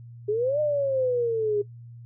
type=exponential two-way sweep; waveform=sine; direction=up then down; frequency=405.7 to 610 to 405.7 Hz; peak=-21 dBFS; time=0.28-1.62 s; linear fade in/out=10 ms; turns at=0.6 s; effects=noise-tail reverb RT60 0.1 s tail -17 dB re dry + added 118 Hz sine -41 dBFS peak until 2.05 s